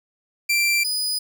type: tone pair in turn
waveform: sawtooth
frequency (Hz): 2355 / 4973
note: D7 / D#8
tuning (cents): +4 / -2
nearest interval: octave + minor second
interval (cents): 1294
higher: second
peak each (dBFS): -14 / -19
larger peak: first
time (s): 0.49-0.84 / 0.84-1.19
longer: neither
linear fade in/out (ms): 10
effects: none